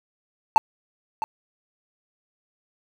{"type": "tone with echo", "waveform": "triangle", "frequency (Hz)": 880, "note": "A5", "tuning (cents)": 0, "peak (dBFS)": -8, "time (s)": [0.56, 0.58], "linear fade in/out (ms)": 0, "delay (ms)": 660, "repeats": 1, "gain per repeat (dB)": -13, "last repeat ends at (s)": 1.24, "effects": []}